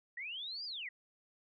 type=linear two-way sweep; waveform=sine; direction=up then down; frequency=1853 to 4978 to 1853 Hz; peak=-40 dBFS; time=0.17-0.89 s; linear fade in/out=5 ms; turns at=0.65 s; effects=none